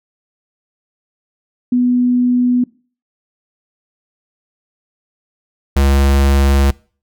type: tone pair in turn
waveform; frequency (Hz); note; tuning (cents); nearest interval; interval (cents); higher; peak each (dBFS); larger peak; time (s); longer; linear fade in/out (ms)
sine / square; 246.9 / 69.02; B3 / C#2; 0 / -7; octave + minor seventh; 2207; first; -10; neither; 1.72-2.64 / 5.76-6.71; second; 5
effects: noise-tail reverb RT60 0.4 s tail -23 dB re dry